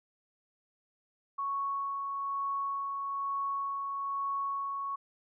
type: tone with tremolo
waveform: sine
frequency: 1108.7 Hz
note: C#6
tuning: in tune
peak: -30 dBFS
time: 1.38-4.96 s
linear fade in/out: 10 ms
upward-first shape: sine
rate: 1.1 Hz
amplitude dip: 30%
effects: none